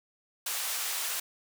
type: band-pass noise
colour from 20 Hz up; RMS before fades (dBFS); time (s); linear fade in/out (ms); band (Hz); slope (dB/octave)
white; -33; 0.46-1.2; 5; 720 to 16000; 12
effects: none